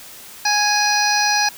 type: harmonic tone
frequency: 830.6 Hz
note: G#5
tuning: in tune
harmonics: 1 / 2 / 3 / 5 / 6 / 7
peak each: -19 / -21 / -24 / -24 / -23 / -23 dBFS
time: 0.45-1.49 s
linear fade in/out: 5 ms
effects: white hiss -39 dBFS RMS until 1.57 s